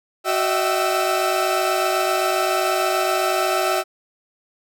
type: tone cluster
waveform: 40% pulse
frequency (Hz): 371.2 / 615 / 663 / 770 / 1319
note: F#4 / D#5 / E5 / G5 / E6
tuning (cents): +6 / -20 / +10 / -31 / +1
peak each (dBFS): -24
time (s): 0.24-3.84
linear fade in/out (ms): 50
effects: none

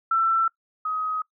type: tone pair in turn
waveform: sine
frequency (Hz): 1338 / 1262.3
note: E6 / D#6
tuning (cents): +25 / +25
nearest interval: minor second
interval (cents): 100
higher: first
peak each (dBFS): -18 / -24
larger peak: first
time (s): 0.11-0.48 / 0.85-1.22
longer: neither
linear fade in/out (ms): 5
effects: noise-tail reverb RT60 0.1 s tail -21 dB re dry

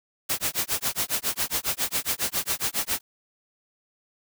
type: noise with tremolo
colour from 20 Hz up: white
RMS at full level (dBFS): -24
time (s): 0.29-3.01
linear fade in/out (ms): 10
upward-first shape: sine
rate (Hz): 7.3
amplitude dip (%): 100
effects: none

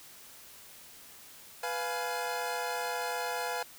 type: chord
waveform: 25% pulse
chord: F diminished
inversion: second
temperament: equal with one note detuned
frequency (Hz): 493.9 / 698.5 / 839.3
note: Cb5 / F5 / Ab5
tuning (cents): 0 / 0 / +18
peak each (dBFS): -33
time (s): 1.63-3.63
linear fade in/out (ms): 5
effects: white hiss -52 dBFS RMS until 3.78 s

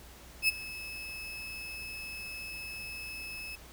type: tone with ADSR envelope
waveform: 35% pulse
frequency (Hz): 2598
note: E7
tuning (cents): -26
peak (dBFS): -20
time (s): 0.42-3.56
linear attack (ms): 64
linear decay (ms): 21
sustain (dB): -18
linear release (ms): 12
effects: added 60 Hz sine -53 dBFS peak until 3.72 s + pink hiss -53 dBFS RMS until 3.72 s

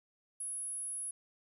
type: tone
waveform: sine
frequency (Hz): 10700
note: E9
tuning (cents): +25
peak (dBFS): -37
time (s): 0.4-1.11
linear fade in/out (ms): 5
effects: 12-bit

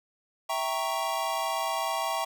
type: chord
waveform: square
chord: E diminished seventh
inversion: none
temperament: equal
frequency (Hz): 659.3 / 784 / 932.3 / 1108.7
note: E5 / G5 / Bb5 / Db6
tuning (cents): 0 / 0 / 0 / 0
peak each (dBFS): -34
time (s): 0.49-2.25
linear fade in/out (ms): 10
effects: none

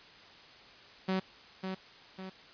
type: tone with echo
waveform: sawtooth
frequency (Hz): 188.6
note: F#3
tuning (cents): +33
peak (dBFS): -25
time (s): 1.08-1.2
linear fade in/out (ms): 10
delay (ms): 550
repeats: 2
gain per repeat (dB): -6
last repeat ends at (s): 2.3
effects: white hiss -54 dBFS RMS until 2.53 s + resampled to 11025 Hz

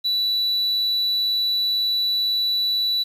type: tone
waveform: sine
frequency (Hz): 3951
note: B7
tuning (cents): 0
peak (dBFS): -16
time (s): 0.04-3.04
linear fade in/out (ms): 20
effects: tanh soft clip ceiling -18 dBFS + 8-bit

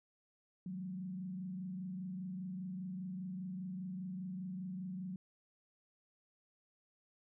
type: tone with frequency modulation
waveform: sine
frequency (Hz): 185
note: F#3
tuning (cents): 0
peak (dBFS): -40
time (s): 0.66-5.16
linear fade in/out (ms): 2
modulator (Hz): 25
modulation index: 0.56
effects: none

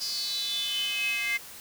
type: tone with high-pass filter sweep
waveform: square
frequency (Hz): 233.1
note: A#3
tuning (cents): 0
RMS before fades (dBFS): -30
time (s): 0-1.38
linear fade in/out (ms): 20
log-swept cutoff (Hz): 5000 to 2100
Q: 9
effects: white hiss -45 dBFS RMS until 1.6 s

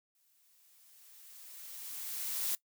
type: noise with exponential growth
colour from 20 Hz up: blue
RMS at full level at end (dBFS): -33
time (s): 0.15-2.55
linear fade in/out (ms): 1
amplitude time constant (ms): 520
effects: noise-tail reverb RT60 0.1 s tail -20 dB re dry

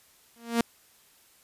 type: tone with exponential growth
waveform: sawtooth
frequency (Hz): 233.1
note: A#3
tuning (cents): 0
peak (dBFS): -15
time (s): 0.36-0.61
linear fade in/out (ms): 2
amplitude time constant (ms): 54
effects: white hiss -60 dBFS RMS until 1.43 s + resampled to 32000 Hz

